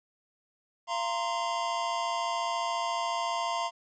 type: chord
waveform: square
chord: F suspended fourth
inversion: none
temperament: equal with one note detuned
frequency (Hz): 685.7 / 932.3 / 1046.5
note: F5 / Bb5 / C6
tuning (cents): -32 / 0 / 0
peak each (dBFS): -34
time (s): 0.87-3.71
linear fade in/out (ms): 50
effects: resampled to 16000 Hz + 11-bit